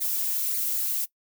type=noise with flanger; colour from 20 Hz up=violet; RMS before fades=-27 dBFS; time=0-1.06 s; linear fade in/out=20 ms; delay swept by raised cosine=0.45 to 5.45 ms; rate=1.8 Hz; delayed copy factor=+0.75; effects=noise-tail reverb RT60 0.1 s tail -21 dB re dry